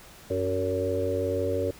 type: harmonic tone with a mistuned harmonic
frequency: 94 Hz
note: F#2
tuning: 28 cents sharp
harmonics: 1 / 3 / 4 / 5 / 6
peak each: -32 / -34 / -32 / -29 / -30 dBFS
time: 0.3-1.71 s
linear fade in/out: 5 ms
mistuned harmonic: 5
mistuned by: -30 cents
effects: pink hiss -49 dBFS RMS until 1.79 s